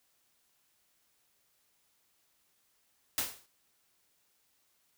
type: noise with exponential decay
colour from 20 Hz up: white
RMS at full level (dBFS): -28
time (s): 3.18-3.46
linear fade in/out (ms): 0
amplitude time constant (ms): 59
effects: white hiss -73 dBFS RMS until 4.97 s